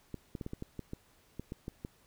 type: clicks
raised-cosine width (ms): 3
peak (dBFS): -26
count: 12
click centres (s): 0.143 / 0.352 / 0.412 / 0.464 / 0.534 / 0.624 / 0.793 / 0.934 / 1.396 / 1.521 / 1.681 / 1.849
effects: pink hiss -66 dBFS RMS until 2.06 s